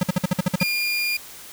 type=tone bursts; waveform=square; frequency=182 Hz; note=F#3; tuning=28 cents flat; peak=-17 dBFS; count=9; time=0.01-0.633 s; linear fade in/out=5 ms; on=23 ms; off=52 ms
type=tone; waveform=30% pulse; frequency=2414 Hz; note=D7; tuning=47 cents sharp; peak=-19 dBFS; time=0.6-1.17 s; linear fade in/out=5 ms
effects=white hiss -41 dBFS RMS until 1.52 s